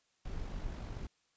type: noise with amplitude modulation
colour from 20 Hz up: brown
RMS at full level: -39 dBFS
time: 0.25-1.07 s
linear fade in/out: 5 ms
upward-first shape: sine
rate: 49 Hz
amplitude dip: 35%
effects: white hiss -75 dBFS RMS until 1.36 s + resampled to 16000 Hz